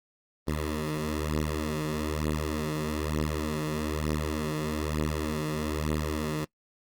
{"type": "beating tone pair", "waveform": "10% pulse", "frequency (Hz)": [76.2, 77.3], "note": ["D#2", "D#2"], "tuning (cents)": [-36, -11], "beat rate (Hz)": 1.1, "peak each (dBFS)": [-22, -24], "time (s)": [0.47, 6.45], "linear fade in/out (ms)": 10, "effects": ["noise-tail reverb RT60 0.1 s tail -25 dB re dry", "Opus 32 kbps"]}